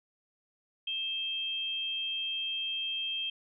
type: tone pair together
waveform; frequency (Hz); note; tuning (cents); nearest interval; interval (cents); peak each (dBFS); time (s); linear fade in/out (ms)
sine; 2626 / 3193; E7 / G7; -7 / +31; minor third; 338; -39 / -32; 0.87-3.3; 5
effects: none